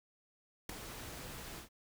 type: noise with ADSR envelope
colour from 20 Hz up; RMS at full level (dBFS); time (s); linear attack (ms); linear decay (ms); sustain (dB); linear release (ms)
pink; -38; 0.69-1.69; 4; 8; -9; 110
effects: none